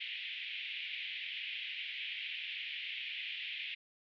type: band-pass noise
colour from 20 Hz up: white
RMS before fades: -42 dBFS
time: 0-3.75 s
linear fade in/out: 10 ms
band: 2100 to 3300 Hz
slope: 48 dB/octave
effects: none